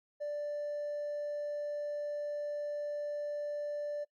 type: tone with hard clipping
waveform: triangle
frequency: 587.3 Hz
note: D5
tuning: in tune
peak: -34 dBFS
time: 0.2-4.05 s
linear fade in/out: 20 ms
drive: 2 dB
effects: noise-tail reverb RT60 0.1 s tail -23 dB re dry + Opus 48 kbps